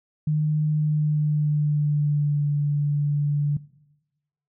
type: tone with pitch glide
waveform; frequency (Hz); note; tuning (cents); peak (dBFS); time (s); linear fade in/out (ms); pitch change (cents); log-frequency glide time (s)
sine; 152.5 to 145.7; D#3 to D3; -34 to -13; -19; 0.27-3.57; 5; -79; 0.7-2.46
effects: noise-tail reverb RT60 1.0 s tail -20 dB re dry